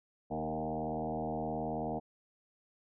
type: tone with frequency modulation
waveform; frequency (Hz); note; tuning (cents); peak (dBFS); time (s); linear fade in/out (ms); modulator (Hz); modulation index
sine; 466.2; A#4; 0; -33; 0.3-2; 20; 79; 4.2
effects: none